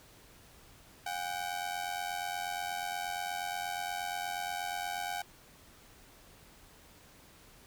sawtooth ring-modulated tone, 761 Hz, F#5, 48 cents sharp, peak -28 dBFS, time 1.06-5.22 s, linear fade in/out 5 ms, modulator 44.2 Hz, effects pink hiss -58 dBFS RMS until 7.66 s

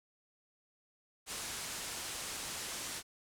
white low-pass noise, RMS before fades -42 dBFS, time 1.26-3.03 s, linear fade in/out 50 ms, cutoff 10000 Hz, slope 24 dB/octave, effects none

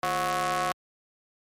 sawtooth ring-modulated tone, 190 Hz, F#3, 46 cents sharp, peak -18 dBFS, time 0.03-0.72 s, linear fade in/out 0 ms, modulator 914 Hz, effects high-pass 60 Hz 12 dB/octave + MP3 64 kbps

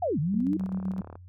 sine linear two-way sweep, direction down then up, 760 to 136.4 to 320.9 Hz, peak -24 dBFS, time 0.02-0.57 s, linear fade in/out 5 ms, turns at 0.19 s
sine tone with tremolo, 188.3 Hz, F#3, 31 cents sharp, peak -26 dBFS, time 0.34-1.01 s, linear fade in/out 2 ms, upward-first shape square, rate 7.8 Hz, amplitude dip 45%
click train, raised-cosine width 1 ms, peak -29 dBFS, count 21, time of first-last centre 0.61-1.155 s, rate 36.7 Hz
effects noise-tail reverb RT60 0.1 s tail -26 dB re dry + added 90 Hz sine -45 dBFS peak until 1.28 s

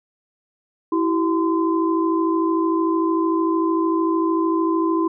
sine tone cluster, 328.7 / 382 / 1028 Hz, E4 / G4 / C6, -5 / -45 / -31 cents, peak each -18 / -25 / -24 dBFS, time 0.92-5.08 s, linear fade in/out 5 ms, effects none

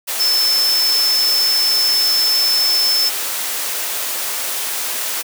sine tone in noise, 5274 Hz, E8, in tune, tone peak -13 dBFS, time 0.19-3.1 s, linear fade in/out 20 ms, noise white, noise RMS -22 dBFS, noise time 0.07-5.23 s, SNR +6 dB, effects high-pass 400 Hz 12 dB/octave

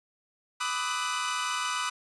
sawtooth tone cluster, 996 / 1191 / 1271 / 1490 / 2953 Hz, B5 / D6 / D#6 / F#6 / F#7, +14 / +24 / +36 / +12 / -4 cents, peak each -31 / -31 / -30 / -32 / -36 dBFS, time 0.6-1.9 s, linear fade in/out 10 ms, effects resampled to 22050 Hz

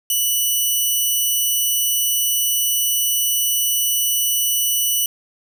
5% pulse tone, 2960 Hz, F#7, in tune, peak -8 dBFS, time 0.1-5.06 s, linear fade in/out 2 ms, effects none

